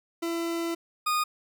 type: tone pair in turn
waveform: 40% pulse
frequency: 335.5 / 1231.3 Hz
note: E4 / D#6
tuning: +31 / -18 cents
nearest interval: octave + major seventh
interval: 2251 cents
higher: second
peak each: -27 / -23 dBFS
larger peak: second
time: 0.22-0.75 / 1.06-1.24 s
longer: first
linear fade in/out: 10 ms
effects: none